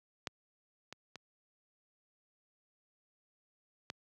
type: clicks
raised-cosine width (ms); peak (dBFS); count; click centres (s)
0.2; -18 / -27 / -29 / -21; 4; 0.272 / 0.926 / 1.157 / 3.901
effects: high-pass 100 Hz 12 dB/octave